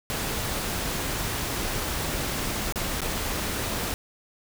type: noise with dropouts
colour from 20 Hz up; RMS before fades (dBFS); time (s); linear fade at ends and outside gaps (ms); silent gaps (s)
pink; -29; 0.1-3.94; 0; 2.724-2.758 / 3.006-3.017
effects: none